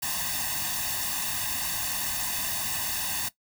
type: noise with comb filter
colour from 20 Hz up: white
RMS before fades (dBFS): -30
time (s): 0.02-3.29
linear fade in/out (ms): 10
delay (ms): 1.1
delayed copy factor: +1
effects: noise-tail reverb RT60 0.1 s tail -17 dB re dry